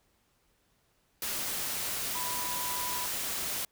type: tone in noise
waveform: sine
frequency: 987.8 Hz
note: B5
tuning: in tune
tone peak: -37 dBFS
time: 2.15-3.06 s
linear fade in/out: 2 ms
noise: white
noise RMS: -34 dBFS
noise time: 1.22-3.65 s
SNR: -6 dB
effects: pink hiss -71 dBFS RMS until 3.71 s